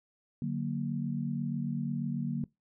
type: chord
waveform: sine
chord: D augmented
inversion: none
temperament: equal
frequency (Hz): 146.83 / 185 / 233.1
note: D3 / F#3 / A#3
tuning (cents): 0 / 0 / 0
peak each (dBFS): -34 / -36 / -34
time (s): 0.42-2.44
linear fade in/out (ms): 2
effects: noise-tail reverb RT60 0.2 s tail -23 dB re dry